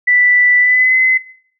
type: tone with pitch glide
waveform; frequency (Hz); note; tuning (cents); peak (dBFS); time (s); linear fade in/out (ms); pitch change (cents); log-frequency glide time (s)
sine; 1975.5 to 2040; B6 to C7; 0 to -44; -8; 0.07-1.18; 10; +56; 0.59-0.96
effects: noise-tail reverb RT60 0.6 s tail -20 dB re dry